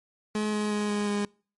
30% pulse tone with pitch steps, 212.2 / 210.4 / 208.6 / 206.8 / 205 Hz, G#3 / G#3 / G#3 / G#3 / G#3, +38 / +23 / +8 / -7 / -22 cents, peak -23 dBFS, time 0.35-1.25 s, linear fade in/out 2 ms, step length 180 ms, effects noise-tail reverb RT60 0.4 s tail -26 dB re dry + MP3 48 kbps

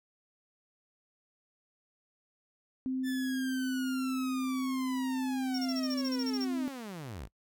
sine tone, 260 Hz, C4, 11 cents flat, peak -30 dBFS, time 2.86-6.68 s, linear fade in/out 0 ms
sawtooth linear sweep, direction down, 1767 to 38.74 Hz, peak -36 dBFS, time 3.03-7.29 s, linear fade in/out 50 ms
triangle tone bursts, 5500 Hz, F8, 27 cents flat, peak -35 dBFS, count 13, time 5.54-6.447 s, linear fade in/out 5 ms, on 43 ms, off 29 ms
effects noise-tail reverb RT60 0.1 s tail -24 dB re dry

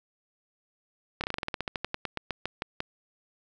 slowing click train, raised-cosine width 0.3 ms, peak -14 dBFS, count 20, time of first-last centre 1.21-2.804 s, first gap 28 ms, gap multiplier 1.11, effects none

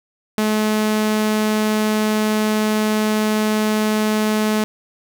sawtooth tone, 214.6 Hz, A3, 43 cents flat, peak -12 dBFS, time 0.38-4.64 s, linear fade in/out 0 ms, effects none

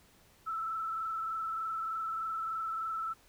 sine tone with frequency modulation, 1319 Hz, E6, 1 cent sharp, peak -33 dBFS, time 0.46-3.14 s, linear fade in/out 20 ms, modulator 23.3 Hz, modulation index 1.1, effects pink hiss -63 dBFS RMS until 3.28 s

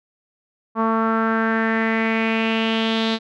sawtooth tone with low-pass filter sweep, 223.9 Hz, A3, 30 cents sharp, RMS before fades -20 dBFS, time 0.75-3.19 s, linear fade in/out 50 ms, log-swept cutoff 1100 to 3900 Hz, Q 4.3, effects none

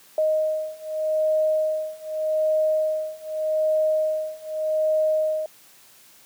sine beating tone pair, 622.3 / 623.13 Hz, D#5 / D#5, 0 / +2 cents, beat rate 0.83 Hz, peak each -24 / -23 dBFS, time 0.18-5.46 s, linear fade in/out 2 ms, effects white hiss -52 dBFS RMS until 6.25 s + high-pass 100 Hz 12 dB/octave

